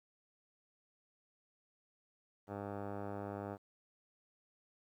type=tone with low-pass filter; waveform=10% pulse; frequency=101.1 Hz; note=G#2; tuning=46 cents flat; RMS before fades=-43 dBFS; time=2.47-3.58 s; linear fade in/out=50 ms; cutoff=990 Hz; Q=4.3; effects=12-bit